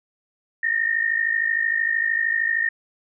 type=tone pair together; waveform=sine; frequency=1811.6 / 1864.7 Hz; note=A#6 / A#6; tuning=-50 / 0 cents; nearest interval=minor second; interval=50 cents; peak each=-22 dBFS; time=0.63-2.69 s; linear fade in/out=5 ms; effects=none